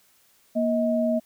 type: tone pair together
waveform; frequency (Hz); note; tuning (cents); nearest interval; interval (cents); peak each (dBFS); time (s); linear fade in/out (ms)
sine; 236.4 / 633.7; A#3 / D#5; +24 / +32; octave + perfect fourth; 1708; -23; 0.55-1.2; 20
effects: white hiss -61 dBFS RMS until 1.25 s